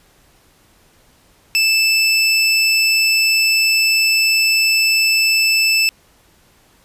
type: tone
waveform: 25% pulse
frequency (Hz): 2637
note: E7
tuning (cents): 0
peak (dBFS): -8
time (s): 1.55-5.89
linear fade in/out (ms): 0
effects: pink hiss -53 dBFS RMS until 6.84 s + resampled to 32000 Hz